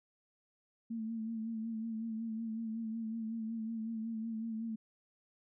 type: tone with vibrato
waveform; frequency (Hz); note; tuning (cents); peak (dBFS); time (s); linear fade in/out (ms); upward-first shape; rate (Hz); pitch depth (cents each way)
sine; 224.3; A3; +34; -36; 0.9-4.76; 10; sine; 5.4; 42
effects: none